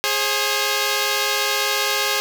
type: tone pair together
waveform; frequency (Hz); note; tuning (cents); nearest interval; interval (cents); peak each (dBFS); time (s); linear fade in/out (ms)
5% pulse; 415.3 / 535.4; G#4 / C5; 0 / +40; major third; 440; -10; 0.04-2.2; 0
effects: 7-bit